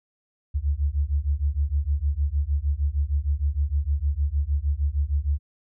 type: beating tone pair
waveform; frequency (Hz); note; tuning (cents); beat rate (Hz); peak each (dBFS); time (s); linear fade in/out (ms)
sine; 68.9 / 75.4; C#2 / D2; -10 / +46; 6.5; -24; 0.54-5.39; 20
effects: none